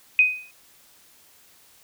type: tone with exponential decay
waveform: sine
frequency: 2503 Hz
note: D#7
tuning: 10 cents sharp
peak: -10 dBFS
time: 0.19-0.51 s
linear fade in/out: 1 ms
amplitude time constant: 68 ms
effects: white hiss -55 dBFS RMS until 1.83 s